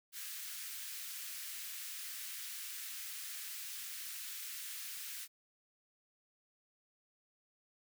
white high-pass noise, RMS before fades -45 dBFS, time 0.12-5.28 s, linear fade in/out 50 ms, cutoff 1500 Hz, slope 24 dB/octave, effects none

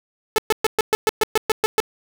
sawtooth tone bursts, 434.7 Hz, A4, 21 cents flat, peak -10 dBFS, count 11, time 0.36-1.802 s, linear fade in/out 0 ms, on 22 ms, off 120 ms, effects none

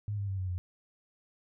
sine tone with pitch steps, 103.83 / 100.12 / 96.54 / 93.09 / 89.76 Hz, G#2 / G2 / G2 / F#2 / F2, 0 / +37 / -26 / +11 / +48 cents, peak -31 dBFS, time 0.08-0.58 s, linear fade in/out 0 ms, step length 100 ms, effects none

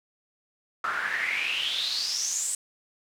pink noise with band-pass filter sweep, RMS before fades -29 dBFS, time 0.84-2.55 s, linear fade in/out 2 ms, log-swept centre 1300 to 8300 Hz, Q 8.6, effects none

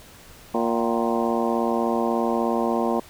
harmonic tone with a mistuned harmonic, 116.54 Hz, A#2, in tune, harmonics 2 / 3 / 4 / 5 / 6 / 7 / 8 / 9, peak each -25 / -27 / -28 / -29 / -30 / -30 / -31 / -32 dBFS, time 0.54-3 s, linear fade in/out 5 ms, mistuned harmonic 7, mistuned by -82 cents, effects pink hiss -47 dBFS RMS until 3.09 s

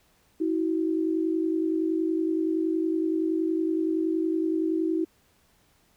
sine tone pair together, 321.2 / 371.9 Hz, E4 / F#4, -45 / +9 cents, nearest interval minor third, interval 254 cents, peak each -24 / -29 dBFS, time 0.4-5.05 s, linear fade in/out 10 ms, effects pink hiss -64 dBFS RMS until 5.96 s

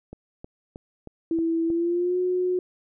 click train, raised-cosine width 2 ms, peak -25 dBFS, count 6, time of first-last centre 0.13-1.702 s, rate 3.18 Hz
sine tone with pitch glide, 329.6 to 363.6 Hz, E4 to F#4, 0 to -30 cents, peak -21 dBFS, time 1.31-2.59 s, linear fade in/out 2 ms, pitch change +170 cents, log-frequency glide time 1.65-2.18 s
effects none

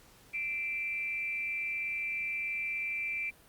sine tone with amplitude modulation, 2349 Hz, D7, in tune, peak -29 dBFS, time 0.33-3.31 s, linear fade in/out 20 ms, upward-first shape sine, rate 281 Hz, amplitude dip 60%, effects pink hiss -59 dBFS RMS until 3.48 s + Opus 48 kbps

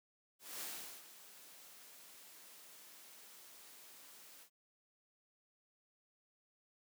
white noise with ADSR envelope, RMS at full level -44 dBFS, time 0.39-4.5 s, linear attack 220 ms, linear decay 420 ms, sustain -14 dB, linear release 86 ms, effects high-pass 200 Hz 12 dB/octave

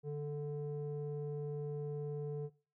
square tone with low-pass filter, 146.83 Hz, D3, in tune, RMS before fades -40 dBFS, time 0.03-2.5 s, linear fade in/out 50 ms, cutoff 460 Hz, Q 2.9, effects noise-tail reverb RT60 0.4 s tail -21 dB re dry

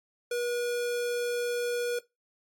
square tone, 482.4 Hz, B4, 41 cents flat, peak -29 dBFS, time 0.31-1.99 s, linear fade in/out 5 ms, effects noise-tail reverb RT60 0.2 s tail -19 dB re dry + AAC 64 kbps

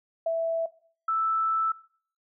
sine tone pair in turn, 659.3 / 1318.6 Hz, E5 / E6, 0 / 0 cents, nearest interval octave, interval 1200 cents, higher second, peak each -23 dBFS, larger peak neither, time 0.26-0.66 / 1.08-1.72 s, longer second, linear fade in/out 5 ms, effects noise-tail reverb RT60 0.5 s tail -20 dB re dry

